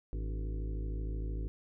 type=harmonic tone with a mistuned harmonic; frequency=53.1 Hz; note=G#1; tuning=39 cents sharp; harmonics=1 / 2 / 3 / 5 / 6 / 7 / 8 / 9; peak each=-34 / -44 / -48 / -51 / -50 / -51 / -56 / -57 dBFS; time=0.13-1.48 s; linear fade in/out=0 ms; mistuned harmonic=6; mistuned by=-82 cents; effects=none